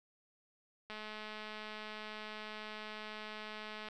click train, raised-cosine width 0.3 ms, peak -30 dBFS, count 640, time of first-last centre 0.9-3.886 s, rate 214 Hz, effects none

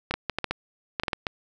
clicks, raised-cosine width 0.3 ms, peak -10 dBFS, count 11, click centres 0.11 / 0.14 / 0.297 / 0.386 / 0.443 / 0.51 / 0.998 / 1.035 / 1.082 / 1.132 / 1.268 s, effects none

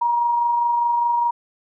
sine tone with amplitude modulation, 949 Hz, A#5, 31 cents sharp, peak -15 dBFS, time 0.01-1.31 s, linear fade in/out 10 ms, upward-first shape sine, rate 24.9 Hz, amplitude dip 30%, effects none

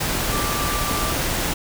sine tone in noise, 1174.7 Hz, D6, in tune, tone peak -27 dBFS, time 0.32-1.14 s, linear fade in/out 10 ms, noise pink, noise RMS -23 dBFS, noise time 0-1.54 s, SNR -7 dB, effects none

